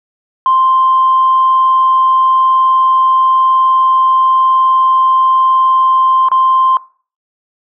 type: tone with dropouts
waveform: sine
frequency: 1046.5 Hz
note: C6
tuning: in tune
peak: -6 dBFS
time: 0.46-6.77 s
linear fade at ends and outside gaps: 1 ms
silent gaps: 6.286-6.316 s
effects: noise-tail reverb RT60 0.4 s tail -20 dB re dry + tanh soft clip ceiling -2 dBFS